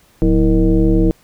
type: tone with frequency modulation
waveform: sine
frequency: 180.6 Hz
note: F#3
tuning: 42 cents flat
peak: -9 dBFS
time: 0.22-1.11 s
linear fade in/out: 0 ms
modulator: 144 Hz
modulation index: 1.7
effects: pink hiss -52 dBFS RMS until 1.23 s